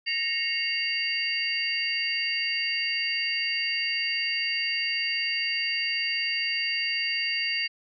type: tone cluster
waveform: sine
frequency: 1860 / 2179 / 2782 / 4655 Hz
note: A#6 / C#7 / F7 / D8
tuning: -4 / -30 / -7 / -16 cents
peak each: -33 / -32 / -29 / -30 dBFS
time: 0.06-7.68 s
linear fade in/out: 20 ms
effects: none